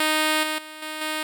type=tone with level steps; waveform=5% pulse; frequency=310 Hz; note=D#4; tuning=6 cents flat; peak=-8 / -13 / -26 / -19 / -14 dBFS; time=0-1.23 s; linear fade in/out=2 ms; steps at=0.43 / 0.58 / 0.82 / 1.01 s; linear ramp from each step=5 ms; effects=none